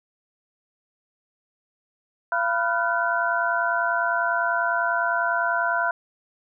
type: tone cluster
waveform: sine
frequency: 683 / 989 / 1400 / 1510 Hz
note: F5 / B5 / F6 / F#6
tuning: -39 / +2 / +4 / +35 cents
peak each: -26 dBFS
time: 2.32-5.91 s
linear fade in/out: 2 ms
effects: none